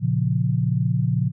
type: chord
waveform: sine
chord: Bb minor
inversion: none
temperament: equal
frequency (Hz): 116.54 / 138.59 / 174.61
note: Bb2 / Db3 / F3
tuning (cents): 0 / 0 / 0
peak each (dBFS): -22 / -22 / -24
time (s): 0-1.32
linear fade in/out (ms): 50
effects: none